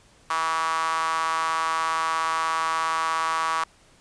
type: tone with high-pass filter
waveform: sawtooth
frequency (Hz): 162.1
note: E3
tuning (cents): -29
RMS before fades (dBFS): -25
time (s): 0.3-3.64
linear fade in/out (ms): 5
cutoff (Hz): 1100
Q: 5.5
effects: pink hiss -56 dBFS RMS until 4 s + resampled to 22050 Hz